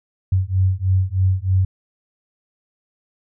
sine beating tone pair, 92.5 / 95.7 Hz, F#2 / G2, 0 / -41 cents, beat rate 3.2 Hz, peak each -18 dBFS, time 0.32-1.65 s, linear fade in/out 5 ms, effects none

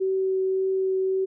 sine tone with vibrato, 380 Hz, F#4, 46 cents sharp, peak -21 dBFS, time 0-1.26 s, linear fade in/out 20 ms, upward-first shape triangle, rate 1.8 Hz, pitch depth 8 cents each way, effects none

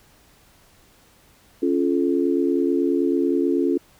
sine chord, Db augmented, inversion none, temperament just, 277.2 / 346.5 / 433.1 Hz, Db4 / F4 / A4, 0 / -14 / -27 cents, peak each -21 / -21 / -25 dBFS, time 1.62-3.78 s, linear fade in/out 10 ms, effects pink hiss -55 dBFS RMS until 3.99 s

